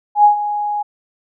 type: tone with ADSR envelope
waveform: sine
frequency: 830.6 Hz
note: G#5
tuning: in tune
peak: -4 dBFS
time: 0.15-0.83 s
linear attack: 93 ms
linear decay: 110 ms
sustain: -13 dB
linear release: 13 ms
effects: none